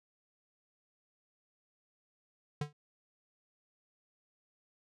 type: tone with exponential decay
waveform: square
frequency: 147.7 Hz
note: D3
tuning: 10 cents sharp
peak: -31 dBFS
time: 2.61-2.73 s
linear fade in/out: 5 ms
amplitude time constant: 25 ms
effects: low-pass 7000 Hz 12 dB/octave